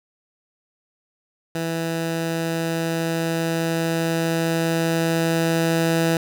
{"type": "tone with level ramp", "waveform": "15% pulse", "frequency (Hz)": 164.81, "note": "E3", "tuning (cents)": 0, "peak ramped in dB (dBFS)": [-17, -11], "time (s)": [1.55, 6.17], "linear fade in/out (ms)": 2, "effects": []}